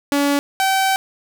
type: tone pair in turn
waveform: sawtooth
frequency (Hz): 284.4 / 769.9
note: C#4 / G5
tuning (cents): +45 / -31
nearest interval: octave + perfect fourth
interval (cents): 1724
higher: second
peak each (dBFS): -11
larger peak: neither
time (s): 0.12-0.39 / 0.6-0.96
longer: second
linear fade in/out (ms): 0
effects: none